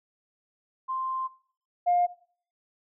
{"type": "tone pair in turn", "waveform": "sine", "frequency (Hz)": [1046.5, 707.6], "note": ["C6", "F5"], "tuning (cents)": [0, 23], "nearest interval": "perfect fifth", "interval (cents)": 677, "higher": "first", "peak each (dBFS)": [-28, -19], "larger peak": "second", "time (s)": [[0.88, 1.28], [1.86, 2.07]], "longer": "first", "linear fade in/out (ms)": 20, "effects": ["noise-tail reverb RT60 0.5 s tail -17 dB re dry", "tanh soft clip ceiling -15 dBFS"]}